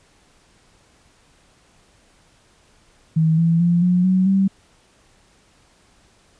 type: tone with pitch steps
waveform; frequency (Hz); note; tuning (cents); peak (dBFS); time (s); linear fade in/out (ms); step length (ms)
sine; 160 / 166.22 / 172.68 / 179.39 / 186.36 / 193.6; D#3 / E3 / F3 / F3 / F#3 / G3; +49 / +15 / -19 / +47 / +13 / -21; -13; 3.16-4.48; 10; 220
effects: pink hiss -56 dBFS RMS until 6.39 s + resampled to 22050 Hz